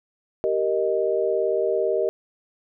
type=chord; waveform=sine; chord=Eb major; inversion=first; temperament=just; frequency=388.9 / 466.7 / 622.3 Hz; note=G4 / Bb4 / Eb5; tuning=-14 / +2 / 0 cents; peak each=-24 dBFS; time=0.44-2.09 s; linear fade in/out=0 ms; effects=none